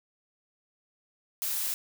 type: noise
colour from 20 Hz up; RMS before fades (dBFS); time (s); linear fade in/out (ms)
blue; -31; 1.42-1.74; 0
effects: none